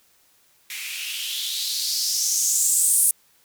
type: noise with band-pass filter sweep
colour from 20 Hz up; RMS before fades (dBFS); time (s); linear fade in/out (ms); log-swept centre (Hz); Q
violet; -23; 0.7-3.11; 2; 2200 to 9800; 4.2
effects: white hiss -60 dBFS RMS until 3.44 s